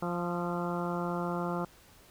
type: harmonic tone with a mistuned harmonic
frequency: 174.61 Hz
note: F3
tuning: in tune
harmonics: 1 / 2 / 3 / 4 / 5 / 6 / 7 / 8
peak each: -34 / -37 / -39 / -40 / -41 / -42 / -42 / -43 dBFS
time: 0.02-1.65 s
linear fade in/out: 5 ms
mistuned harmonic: 8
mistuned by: -30 cents
effects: pink hiss -58 dBFS RMS until 2.1 s